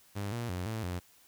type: tone with pitch steps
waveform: sawtooth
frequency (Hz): 100.9 / 118.3 / 89.9 / 110.9 / 89.2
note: G#2 / A#2 / F#2 / A2 / F2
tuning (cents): -49 / +26 / -49 / +14 / +37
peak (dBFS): -30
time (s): 0.15-1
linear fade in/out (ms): 20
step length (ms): 170
effects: white hiss -62 dBFS RMS until 1.27 s